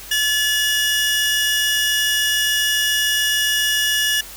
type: tone pair together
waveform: sawtooth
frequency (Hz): 1721 / 2884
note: A6 / F#7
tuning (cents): -39 / -45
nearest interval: major sixth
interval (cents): 894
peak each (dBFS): -16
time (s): 0.11-4.21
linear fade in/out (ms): 5
effects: added 49 Hz sine -44 dBFS peak until 4.36 s + white hiss -37 dBFS RMS until 4.36 s